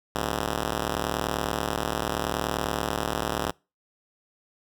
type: ring-modulated tone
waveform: 5% pulse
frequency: 110 Hz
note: A2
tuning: in tune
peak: -12 dBFS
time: 0.15-3.51 s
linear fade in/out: 0 ms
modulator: 34.6 Hz
effects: noise-tail reverb RT60 0.3 s tail -26 dB re dry